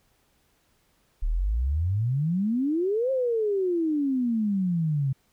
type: exponential two-way sweep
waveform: sine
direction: up then down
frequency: 35.17 to 539 to 131.2 Hz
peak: -22 dBFS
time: 1.22-5.13 s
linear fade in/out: 10 ms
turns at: 3.11 s
effects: pink hiss -67 dBFS RMS until 5.32 s